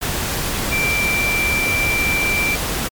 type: tone in noise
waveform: sine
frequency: 2349 Hz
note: D7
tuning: in tune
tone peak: -17 dBFS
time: 0.71-2.56 s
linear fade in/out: 20 ms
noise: pink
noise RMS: -22 dBFS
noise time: 0.01-2.89 s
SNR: +2 dB
effects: MP3 96 kbps